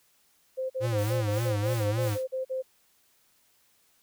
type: tone bursts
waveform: sine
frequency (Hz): 521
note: C5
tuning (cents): -7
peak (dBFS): -28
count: 12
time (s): 0.57-2.625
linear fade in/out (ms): 20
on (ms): 130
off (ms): 45
type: tone with vibrato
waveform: square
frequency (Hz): 110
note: A2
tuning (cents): 0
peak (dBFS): -27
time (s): 0.8-2.18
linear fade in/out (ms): 50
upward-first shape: sine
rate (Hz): 3.5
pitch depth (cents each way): 130
type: noise with tremolo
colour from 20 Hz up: white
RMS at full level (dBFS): -42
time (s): 0.98-2.29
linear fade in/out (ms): 5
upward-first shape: sine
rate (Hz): 2.9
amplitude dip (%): 100
effects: white hiss -66 dBFS RMS until 4.02 s